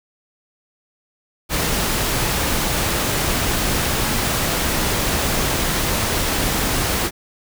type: noise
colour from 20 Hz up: pink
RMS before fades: -20 dBFS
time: 1.49-7.11 s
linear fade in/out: 50 ms
effects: none